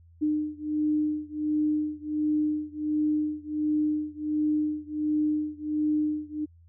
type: beating tone pair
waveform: sine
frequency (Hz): 302.5 / 303.9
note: D#4 / D#4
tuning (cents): -49 / -41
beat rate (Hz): 1.4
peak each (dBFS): -27 / -28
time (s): 0.21-6.46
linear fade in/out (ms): 20
effects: added 84 Hz sine -52 dBFS peak until 6.68 s